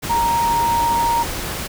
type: tone in noise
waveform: sine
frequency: 933 Hz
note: A#5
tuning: 1 cent sharp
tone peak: -15 dBFS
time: 0.09-1.24 s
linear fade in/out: 20 ms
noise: pink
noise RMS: -26 dBFS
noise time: 0.02-1.68 s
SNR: +8 dB
effects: none